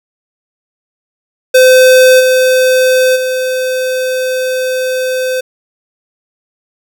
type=tone with level steps; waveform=square; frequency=513 Hz; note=C5; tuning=34 cents flat; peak=-3 / -7 / -13 dBFS; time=1.54-5.41 s; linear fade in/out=10 ms; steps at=2.19 / 3.15 s; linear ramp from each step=20 ms; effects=none